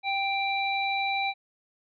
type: harmonic tone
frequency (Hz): 786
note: G5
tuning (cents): +4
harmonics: 1 / 3 / 5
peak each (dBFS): -28 / -29 / -34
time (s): 0.03-1.34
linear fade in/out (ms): 50
effects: none